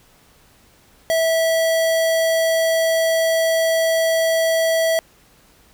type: tone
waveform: square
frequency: 653 Hz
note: E5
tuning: 17 cents flat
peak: -16 dBFS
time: 1.1-4.99 s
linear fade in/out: 0 ms
effects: pink hiss -53 dBFS RMS until 5.73 s

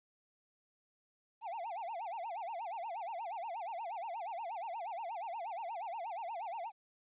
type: tone with vibrato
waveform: triangle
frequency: 790 Hz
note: G5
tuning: 13 cents sharp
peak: -37 dBFS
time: 1.41-6.72 s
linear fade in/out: 50 ms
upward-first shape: sine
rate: 8.4 Hz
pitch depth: 290 cents each way
effects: resampled to 8000 Hz + 13-bit

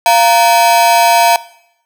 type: ring-modulated tone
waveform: 45% pulse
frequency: 812 Hz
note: G#5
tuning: 39 cents flat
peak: -3 dBFS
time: 0.06-1.36 s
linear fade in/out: 0 ms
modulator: 120 Hz
effects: noise-tail reverb RT60 0.8 s tail -20 dB re dry

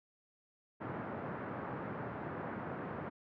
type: band-pass noise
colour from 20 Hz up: pink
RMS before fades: -42 dBFS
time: 0.8-3.1 s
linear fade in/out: 20 ms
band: 110 to 1600 Hz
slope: 24 dB/octave
effects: none

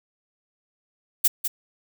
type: noise with echo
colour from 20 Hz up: violet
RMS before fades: -17 dBFS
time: 1.24-1.28 s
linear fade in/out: 10 ms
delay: 200 ms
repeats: 1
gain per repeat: -8 dB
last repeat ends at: 1.48 s
effects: none

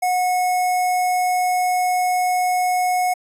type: tone with notch filter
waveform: square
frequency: 729 Hz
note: F#5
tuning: 26 cents flat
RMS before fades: -19 dBFS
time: 0.02-3.14 s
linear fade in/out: 10 ms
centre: 3700 Hz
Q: 1.1
effects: resampled to 32000 Hz

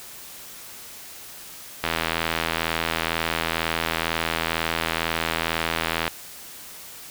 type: click train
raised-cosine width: 0.3 ms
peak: -6 dBFS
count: 349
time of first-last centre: 1.84-6.079 s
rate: 82.1 Hz
effects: white hiss -41 dBFS RMS until 7.1 s

